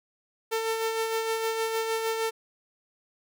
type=tone with tremolo; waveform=sawtooth; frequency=448.4 Hz; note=A4; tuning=33 cents sharp; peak=-21 dBFS; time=0.51-2.31 s; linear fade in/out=20 ms; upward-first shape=sine; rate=6.5 Hz; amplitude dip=40%; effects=none